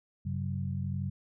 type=tone cluster; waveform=sine; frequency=94.7 / 136.4 / 188.3 Hz; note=F#2 / C#3 / F#3; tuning=+41 / -28 / +31 cents; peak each=-34 / -35 / -37 dBFS; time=0.25-1.1 s; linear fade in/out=10 ms; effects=none